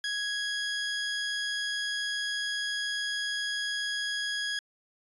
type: tone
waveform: 20% pulse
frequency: 1661.2 Hz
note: G#6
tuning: in tune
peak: -25 dBFS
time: 0.04-4.59 s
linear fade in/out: 2 ms
effects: resampled to 24000 Hz